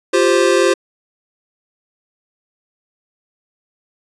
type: chord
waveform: square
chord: F suspended second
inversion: none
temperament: equal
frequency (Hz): 349.2 / 392 / 523.3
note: F4 / G4 / C5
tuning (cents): 0 / 0 / 0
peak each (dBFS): -16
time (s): 0.13-0.74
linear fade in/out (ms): 10
effects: resampled to 22050 Hz